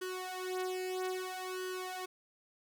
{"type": "tone with flanger", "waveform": "sawtooth", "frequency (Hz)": 370, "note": "F#4", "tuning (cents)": 0, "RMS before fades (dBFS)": -39, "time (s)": [0.01, 2.06], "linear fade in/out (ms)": 10, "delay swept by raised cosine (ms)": [0.64, 3.14], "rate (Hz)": 0.61, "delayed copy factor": 0.9, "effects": []}